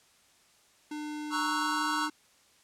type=tone with pitch glide; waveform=square; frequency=300 to 303.3 Hz; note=D4 to D#4; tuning=+37 to -44 cents; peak=-36 dBFS; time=0.91-2.1 s; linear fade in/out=5 ms; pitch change=+19 cents; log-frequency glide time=1.4-1.94 s
type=chord; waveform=square; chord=F# dominant seventh; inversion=first; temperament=equal; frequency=932.3 / 1108.7 / 1318.5 / 1480 Hz; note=A#5 / C#6 / E6 / F#6; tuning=0 / 0 / 0 / 0 cents; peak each=-35 dBFS; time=1.3-2.1 s; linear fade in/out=50 ms
effects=white hiss -63 dBFS RMS until 2.63 s + low-pass 9000 Hz 12 dB/octave